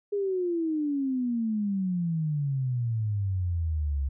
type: exponential sweep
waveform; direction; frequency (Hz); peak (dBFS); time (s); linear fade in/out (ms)
sine; down; 413.2 to 66.9; -25; 0.12-4.09; 10
effects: none